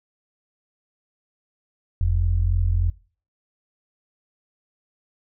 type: tone pair together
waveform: sine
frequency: 44.11 / 87.31 Hz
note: F1 / F2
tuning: +18 / 0 cents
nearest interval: octave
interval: 1182 cents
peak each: -20 dBFS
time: 2.01-2.9 s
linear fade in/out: 0 ms
effects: noise-tail reverb RT60 0.4 s tail -21 dB re dry